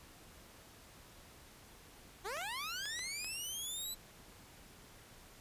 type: linear sweep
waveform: 15% pulse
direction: up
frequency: 349.1 to 4028 Hz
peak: -33 dBFS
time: 2.24-3.95 s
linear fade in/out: 20 ms
type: clicks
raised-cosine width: 0.2 ms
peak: -29 dBFS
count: 5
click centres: 2.37 / 2.414 / 2.856 / 2.992 / 3.245 s
effects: pink hiss -58 dBFS RMS until 5.4 s + resampled to 32000 Hz